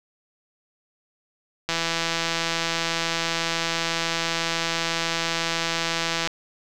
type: click train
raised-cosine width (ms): 0.2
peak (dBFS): -7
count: 762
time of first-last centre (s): 1.69-6.274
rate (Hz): 166
effects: none